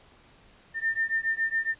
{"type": "beating tone pair", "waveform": "sine", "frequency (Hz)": [1800, 1807.2], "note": ["A6", "A6"], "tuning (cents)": [39, 46], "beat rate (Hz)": 7.2, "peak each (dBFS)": -28, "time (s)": [0.74, 1.75], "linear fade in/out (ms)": 50, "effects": ["pink hiss -57 dBFS RMS until 1.79 s", "resampled to 8000 Hz"]}